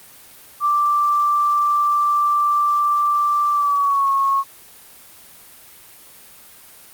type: tone with pitch glide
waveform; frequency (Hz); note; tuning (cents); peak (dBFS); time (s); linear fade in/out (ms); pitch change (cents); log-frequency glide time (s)
sine; 1174.7 to 1096; D6 to C#6; 0 to -20; -14; 0.6-4.44; 50; -120; 3.52-4.1
effects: white hiss -44 dBFS RMS until 6.93 s + Opus 32 kbps